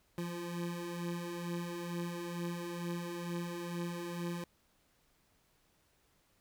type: beating tone pair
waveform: 25% pulse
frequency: 171.2 / 173.4 Hz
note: F3 / F3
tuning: -34 / -12 cents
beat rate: 2.2 Hz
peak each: -40 / -35 dBFS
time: 0.18-4.44 s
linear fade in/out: 2 ms
effects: pink hiss -72 dBFS RMS until 6.4 s